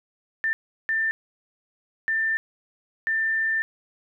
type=tone bursts at uneven times; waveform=sine; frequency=1787 Hz; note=A6; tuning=26 cents sharp; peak=-21 dBFS; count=4; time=0.44-0.53 / 0.89-1.11 / 2.08-2.37 / 3.07-3.62 s; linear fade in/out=0 ms; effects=none